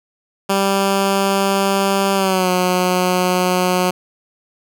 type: tone with pitch glide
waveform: 10% pulse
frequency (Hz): 196 to 181.82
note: G3 to F#3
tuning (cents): 0 to -30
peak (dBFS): -6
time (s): 0.49-3.91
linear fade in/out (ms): 10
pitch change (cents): -130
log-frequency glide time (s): 2.14-2.5
effects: none